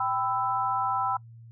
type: chord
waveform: sine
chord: E minor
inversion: first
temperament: equal with one note detuned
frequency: 784 / 1000.4 / 1318.5 Hz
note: G5 / B5 / E6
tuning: 0 / +22 / 0 cents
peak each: -29 dBFS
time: 0-1.17 s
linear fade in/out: 5 ms
effects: noise-tail reverb RT60 0.1 s tail -23 dB re dry + added 115 Hz sine -45 dBFS peak until 1.51 s